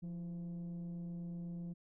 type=tone with frequency modulation; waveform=sine; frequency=173 Hz; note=F3; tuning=16 cents flat; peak=-38 dBFS; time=0.02-1.74 s; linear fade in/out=20 ms; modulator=159 Hz; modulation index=0.27; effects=tanh soft clip ceiling -40 dBFS